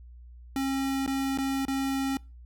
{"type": "tone with dropouts", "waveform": "square", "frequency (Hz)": 270.3, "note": "C#4", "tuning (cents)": -44, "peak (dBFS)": -27, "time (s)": [0.56, 2.17], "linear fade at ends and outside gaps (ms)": 1, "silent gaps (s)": [[1.063, 1.076], [1.375, 1.385], [1.652, 1.682]], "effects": ["noise-tail reverb RT60 0.3 s tail -25 dB re dry", "added 60 Hz sine -45 dBFS peak until 2.45 s"]}